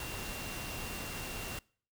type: tone in noise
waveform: sine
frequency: 2755 Hz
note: F7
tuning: 24 cents flat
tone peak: -46 dBFS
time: 0-1.59 s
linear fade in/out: 2 ms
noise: pink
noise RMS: -41 dBFS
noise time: 0-1.59 s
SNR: -8 dB
effects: noise-tail reverb RT60 0.5 s tail -25 dB re dry